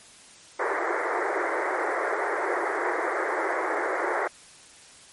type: band-pass noise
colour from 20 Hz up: pink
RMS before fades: -27 dBFS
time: 0.59-4.28 s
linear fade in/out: 10 ms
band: 330 to 2100 Hz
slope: 96 dB/octave
effects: white hiss -50 dBFS RMS until 5.12 s + MP3 48 kbps